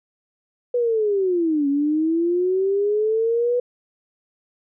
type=linear two-way sweep; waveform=sine; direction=down then up; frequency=493.9 to 277.3 to 493.9 Hz; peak=-17 dBFS; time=0.74-3.6 s; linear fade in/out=5 ms; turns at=1.68 s; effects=none